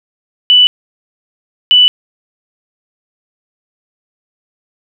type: tone pair in turn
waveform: sine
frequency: 2974 / 2974 Hz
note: F#7 / F#7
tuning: +8 / +8 cents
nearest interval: unison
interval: 0 cents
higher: neither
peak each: -3 dBFS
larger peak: neither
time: 0.5-0.67 / 1.71-1.88 s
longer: neither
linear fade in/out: 0 ms
effects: none